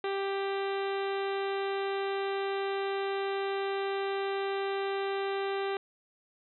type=harmonic tone with a mistuned harmonic; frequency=393 Hz; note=G4; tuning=4 cents sharp; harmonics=1 / 2 / 3 / 4 / 5 / 6 / 7 / 8 / 9 / 10; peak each=-31 / -37 / -41 / -43 / -45 / -47 / -48 / -49 / -50 / -51 dBFS; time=0.04-5.77 s; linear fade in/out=2 ms; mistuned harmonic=9; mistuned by=+29 cents; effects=none